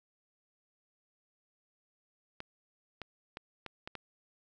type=clicks; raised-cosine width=0.3 ms; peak=-25 dBFS; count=6; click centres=2.404 / 3.017 / 3.371 / 3.663 / 3.875 / 3.953 s; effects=none